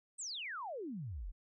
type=exponential sweep; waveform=sine; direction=down; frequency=8590 to 35.04 Hz; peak=-40 dBFS; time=0.18-1.32 s; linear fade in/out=20 ms; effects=none